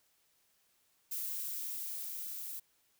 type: noise with level ramp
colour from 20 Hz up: violet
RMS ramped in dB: -38 to -43 dBFS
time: 1.11-2.6 s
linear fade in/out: 10 ms
effects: white hiss -73 dBFS RMS until 2.99 s